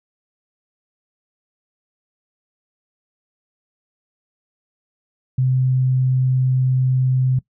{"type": "tone", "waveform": "sine", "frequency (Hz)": 129.2, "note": "C3", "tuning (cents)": -21, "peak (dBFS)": -14, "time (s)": [5.38, 7.39], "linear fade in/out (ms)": 5, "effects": ["noise-tail reverb RT60 0.1 s tail -20 dB re dry"]}